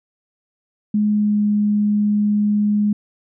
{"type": "tone with pitch glide", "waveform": "sine", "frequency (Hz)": [210, 208.1], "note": ["G#3", "G#3"], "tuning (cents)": [19, 4], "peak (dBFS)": -14, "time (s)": [0.94, 2.93], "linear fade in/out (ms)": 5, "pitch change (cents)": -15, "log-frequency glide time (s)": [1.07, 1.42], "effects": []}